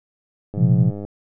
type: click train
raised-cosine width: 2 ms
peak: -19 dBFS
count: 53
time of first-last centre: 0.54-1.05 s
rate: 102 Hz
type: chord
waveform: sine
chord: Bb suspended second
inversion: none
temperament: equal with one note detuned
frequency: 118.65 / 130.81 / 174.61 Hz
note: Bb2 / C3 / F3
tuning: +31 / 0 / 0 cents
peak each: -17 / -17 / -17 dBFS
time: 0.56-0.92 s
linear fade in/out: 50 ms
effects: none